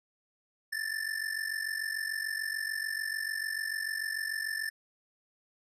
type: ring-modulated tone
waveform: square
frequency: 1768 Hz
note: A6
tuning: 8 cents sharp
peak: -30 dBFS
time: 0.72-4.7 s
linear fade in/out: 10 ms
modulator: 23.4 Hz
effects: resampled to 32000 Hz